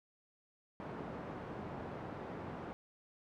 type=band-pass noise; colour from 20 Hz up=pink; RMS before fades=-45 dBFS; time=0.8-2.73 s; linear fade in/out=0 ms; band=120 to 1100 Hz; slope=12 dB/octave; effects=none